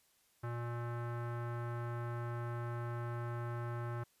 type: tone with low-pass filter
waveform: square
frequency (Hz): 119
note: A#2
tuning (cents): +36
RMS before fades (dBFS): -40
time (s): 0.43-4.04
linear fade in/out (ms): 10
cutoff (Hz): 1400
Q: 2.4
effects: white hiss -72 dBFS RMS until 4.2 s + resampled to 32000 Hz